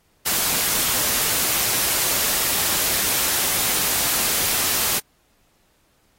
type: noise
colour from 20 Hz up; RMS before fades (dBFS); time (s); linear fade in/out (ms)
white; -21; 0.25-5; 20
effects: pink hiss -63 dBFS RMS until 6.18 s + AAC 48 kbps